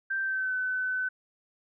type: tone with pitch glide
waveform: sine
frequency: 1568 to 1512 Hz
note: G6 to F#6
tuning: 0 to +37 cents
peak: -27 dBFS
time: 0.1-1.09 s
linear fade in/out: 10 ms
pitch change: -63 cents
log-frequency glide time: 0.21-0.54 s
effects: none